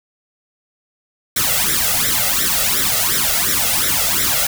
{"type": "noise with flanger", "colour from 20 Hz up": "white", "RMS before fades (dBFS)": -17, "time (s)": [1.36, 4.47], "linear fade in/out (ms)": 5, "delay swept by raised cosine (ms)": [0.53, 1.53], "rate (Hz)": 2.8, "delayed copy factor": 0.85, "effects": []}